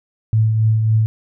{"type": "tone with tremolo", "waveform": "sine", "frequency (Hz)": 110.1, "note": "A2", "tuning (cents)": 2, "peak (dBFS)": -10, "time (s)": [0.33, 1.06], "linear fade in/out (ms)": 0, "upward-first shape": "triangle", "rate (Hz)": 3.6, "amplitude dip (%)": 40, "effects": []}